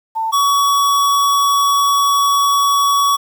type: tone pair in turn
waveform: sine / square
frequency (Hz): 893 / 1127.7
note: A5 / C#6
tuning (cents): +25 / +29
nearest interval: major third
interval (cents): 404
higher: second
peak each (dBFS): -16 / -12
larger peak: second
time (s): 0.15-0.32 / 0.32-3.17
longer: second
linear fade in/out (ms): 20
effects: 8-bit